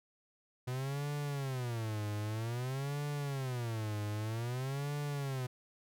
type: tone with vibrato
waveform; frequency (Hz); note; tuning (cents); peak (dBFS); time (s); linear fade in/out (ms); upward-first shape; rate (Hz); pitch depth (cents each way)
45% pulse; 123.47; B2; 0; -35; 0.67-5.47; 10; sine; 0.52; 290
effects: none